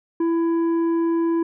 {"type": "tone with tanh clipping", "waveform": "triangle", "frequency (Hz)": 333, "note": "E4", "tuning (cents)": 18, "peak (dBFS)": -19, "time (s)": [0.2, 1.43], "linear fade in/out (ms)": 5, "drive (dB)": 11, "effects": []}